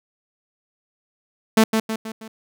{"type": "tone with echo", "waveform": "sawtooth", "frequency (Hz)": 221, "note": "A3", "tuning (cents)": 8, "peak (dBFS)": -7, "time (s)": [1.57, 1.64], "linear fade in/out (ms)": 5, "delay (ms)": 160, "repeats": 4, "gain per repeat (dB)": -6, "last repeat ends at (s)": 2.28, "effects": []}